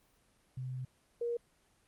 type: tone pair in turn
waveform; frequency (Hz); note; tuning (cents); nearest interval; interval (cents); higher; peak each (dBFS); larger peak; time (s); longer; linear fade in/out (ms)
sine; 128.5 / 473; C3 / A#4; -31 / +25; octave + major seventh; 2256; second; -37 / -32; second; 0.57-0.85 / 1.21-1.37; first; 5
effects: pink hiss -70 dBFS RMS until 1.87 s + Opus 24 kbps